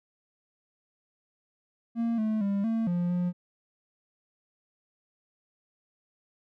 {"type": "tone with pitch steps", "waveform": "triangle", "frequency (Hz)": [231.5, 217.2, 199.5, 225.7, 175.4, 177.5], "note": ["A#3", "A3", "G3", "A3", "F3", "F3"], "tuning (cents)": [-12, -22, 31, 44, 8, 28], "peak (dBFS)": -23, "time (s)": [1.95, 3.33], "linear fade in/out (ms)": 50, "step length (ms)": 230, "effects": []}